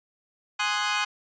20% pulse chord, Ab dominant seventh, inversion none, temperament equal, 830.6 / 1046.5 / 1244.5 / 1480 Hz, Ab5 / C6 / Eb6 / Gb6, 0 / 0 / 0 / 0 cents, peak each -25 dBFS, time 0.59-1.05 s, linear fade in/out 10 ms, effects resampled to 16000 Hz

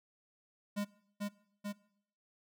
square tone with echo, 204.6 Hz, G#3, 26 cents flat, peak -34 dBFS, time 0.76-0.85 s, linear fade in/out 20 ms, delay 440 ms, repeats 2, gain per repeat -2 dB, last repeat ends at 1.73 s, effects noise-tail reverb RT60 0.7 s tail -21 dB re dry

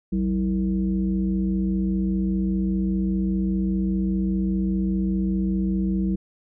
sine tone with frequency modulation, 190 Hz, F#3, 46 cents sharp, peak -20 dBFS, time 0.12-6.16 s, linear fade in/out 10 ms, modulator 135 Hz, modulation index 0.8, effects none

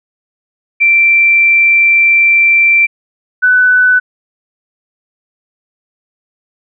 sine tone pair in turn, 2349 / 1497.3 Hz, D7 / F#6, 0 / +20 cents, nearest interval minor sixth, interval 780 cents, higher first, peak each -5 / -5 dBFS, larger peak neither, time 0.8-2.87 / 3.42-4 s, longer first, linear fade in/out 20 ms, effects none

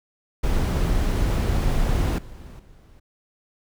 brown noise with level steps, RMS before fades -21 / -40 / -49 dBFS, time 0.43-3 s, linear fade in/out 10 ms, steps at 2.18 / 2.59 s, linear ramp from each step 5 ms, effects none

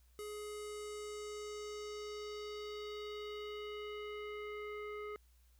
square tone with low-pass filter sweep, 419.4 Hz, G#4, 17 cents sharp, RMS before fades -45 dBFS, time 0.19-5.16 s, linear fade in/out 0 ms, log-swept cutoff 11000 to 1800 Hz, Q 2.2, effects added 60 Hz sine -64 dBFS peak until 5.59 s + white hiss -75 dBFS RMS until 5.59 s

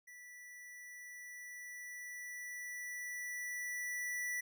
square tone with level ramp, 1963 Hz, B6, 11 cents flat, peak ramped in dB -53 to -37 dBFS, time 0.07-4.41 s, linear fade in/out 10 ms, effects none

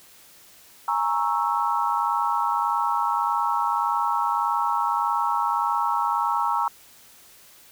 sine chord, A# half-diminished seventh, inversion third, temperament equal with one note detuned, 830.6 / 932.3 / 1101.7 / 1318.5 Hz, G#5 / A#5 / C#6 / E6, 0 / 0 / -11 / 0 cents, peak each -28 / -24 / -27 / -27 dBFS, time 0.88-6.68 s, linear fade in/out 2 ms, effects white hiss -51 dBFS RMS until 7.71 s

